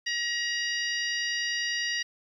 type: harmonic tone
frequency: 950 Hz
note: A#5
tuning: 33 cents sharp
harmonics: 2 / 3 / 4 / 5 / 6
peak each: -30 / -34 / -39 / -35 / -37 dBFS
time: 0.06-2.03 s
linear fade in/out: 10 ms
effects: 10-bit